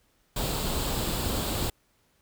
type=noise with comb filter; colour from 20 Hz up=pink; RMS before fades=-29 dBFS; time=0.36-1.7 s; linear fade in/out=5 ms; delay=0.25 ms; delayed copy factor=+0.5; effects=pink hiss -68 dBFS RMS until 2.21 s